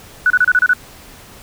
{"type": "tone bursts", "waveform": "sine", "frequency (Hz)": 1480, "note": "F#6", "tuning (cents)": 0, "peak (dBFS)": -8, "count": 7, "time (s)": [0.26, 0.734], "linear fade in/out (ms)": 2, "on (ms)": 42, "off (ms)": 30, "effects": ["pink hiss -40 dBFS RMS until 1.42 s"]}